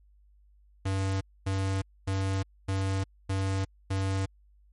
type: tone bursts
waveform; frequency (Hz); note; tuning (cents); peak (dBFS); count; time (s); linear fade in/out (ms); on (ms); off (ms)
square; 96.4; G2; -28; -27; 6; 0.85-4.26; 10; 360; 250
effects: added 50 Hz sine -57 dBFS peak until 4.72 s + MP3 48 kbps